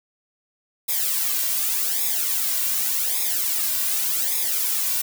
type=noise with flanger; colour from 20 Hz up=blue; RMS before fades=-23 dBFS; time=0.88-5.02 s; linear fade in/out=10 ms; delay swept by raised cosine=0.67 to 2.37 ms; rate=0.86 Hz; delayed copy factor=-0.9; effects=none